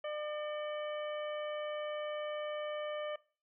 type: harmonic tone with a mistuned harmonic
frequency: 600 Hz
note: D5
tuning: 37 cents sharp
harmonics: 1 / 2 / 3 / 4 / 5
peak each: -37 / -46 / -50 / -52 / -50 dBFS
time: 0.04-3.16 s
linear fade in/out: 5 ms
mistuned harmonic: 4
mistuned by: -86 cents
effects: noise-tail reverb RT60 0.4 s tail -21 dB re dry